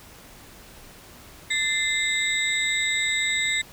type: tone cluster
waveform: sine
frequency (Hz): 1761 / 2076 / 3662 / 3850 / 7790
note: A6 / C7 / A#7 / B7 / B8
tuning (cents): +1 / -14 / -32 / -45 / -25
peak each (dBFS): -31 / -24 / -29 / -32 / -31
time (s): 1.5-3.62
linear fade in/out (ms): 10
effects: pink hiss -47 dBFS RMS until 3.72 s